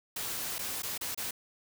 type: noise with dropouts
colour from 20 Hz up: white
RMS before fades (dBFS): -36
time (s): 0.16-1.31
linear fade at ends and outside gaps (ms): 5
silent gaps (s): 0.584-0.59 / 0.822-0.832 / 0.978-1.01 / 1.147-1.175
effects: none